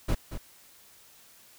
brown noise with echo, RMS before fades -25 dBFS, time 0.08-0.15 s, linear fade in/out 10 ms, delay 230 ms, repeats 1, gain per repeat -10 dB, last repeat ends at 0.38 s, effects white hiss -56 dBFS RMS until 1.58 s

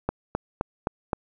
click train, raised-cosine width 1 ms, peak -10 dBFS, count 5, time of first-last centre 0.09-1.132 s, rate 3.84 Hz, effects none

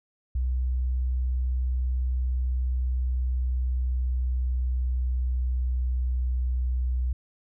sine tone with pitch glide, 63 to 62.42 Hz, B1 to B1, +35 to +19 cents, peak -23 dBFS, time 0.35-7.13 s, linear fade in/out 5 ms, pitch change -16 cents, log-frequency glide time 2.22-6.3 s, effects none

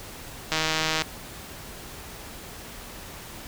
click train, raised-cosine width 0.2 ms, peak -7 dBFS, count 80, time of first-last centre 0.52-1.02 s, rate 158 Hz, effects pink hiss -41 dBFS RMS until 3.47 s

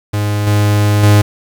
45% pulse tone with level steps, 103.83 Hz, G#2, in tune, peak -13 / -9 / -5 dBFS, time 0.13-1.22 s, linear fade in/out 10 ms, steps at 0.47 / 1.03 s, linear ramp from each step 2 ms, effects 7-bit

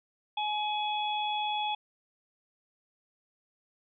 harmonic tone, 844 Hz, G#5, 28 cents sharp, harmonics 1 / 3 / 4, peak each -30 / -39 / -35 dBFS, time 0.37-1.75 s, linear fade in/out 5 ms, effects none

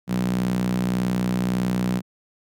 sawtooth tone with high-pass filter, 61.74 Hz, B1, in tune, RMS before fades -23 dBFS, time 0.07-2.02 s, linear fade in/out 50 ms, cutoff 170 Hz, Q 4.7, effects none

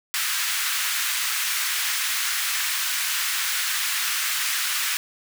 pink high-pass noise, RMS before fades -25 dBFS, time 0.14-4.97 s, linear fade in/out 0 ms, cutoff 1400 Hz, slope 24 dB/octave, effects none

